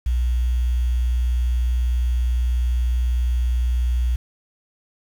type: tone with quantisation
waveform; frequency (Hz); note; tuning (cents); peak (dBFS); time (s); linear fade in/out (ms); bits
sine; 60.8; B1; -26; -17; 0.06-4.16; 5; 7
effects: none